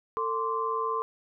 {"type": "tone cluster", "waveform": "sine", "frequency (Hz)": [447.3, 1042, 1162], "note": ["A4", "C6", "D6"], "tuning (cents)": [28, -7, -19], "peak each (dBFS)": [-32, -29, -33], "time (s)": [0.17, 1.02], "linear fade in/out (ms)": 0, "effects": []}